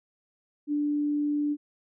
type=tone; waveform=sine; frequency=293.7 Hz; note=D4; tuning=in tune; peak=-24 dBFS; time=0.67-1.57 s; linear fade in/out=50 ms; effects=none